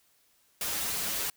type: noise with comb filter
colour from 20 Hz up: white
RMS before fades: -32 dBFS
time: 0.61-1.3 s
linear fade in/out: 2 ms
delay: 8 ms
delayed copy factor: -0.85
effects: white hiss -67 dBFS RMS until 1.36 s